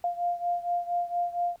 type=beating tone pair; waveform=sine; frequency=698.5 / 702.8 Hz; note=F5 / F5; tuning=0 / +11 cents; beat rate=4.3 Hz; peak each=-28 / -31 dBFS; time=0.04-1.56 s; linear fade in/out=2 ms; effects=pink hiss -64 dBFS RMS until 1.6 s